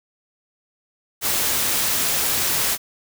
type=noise; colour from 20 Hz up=white; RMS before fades=-21 dBFS; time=1.21-2.78 s; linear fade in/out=50 ms; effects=none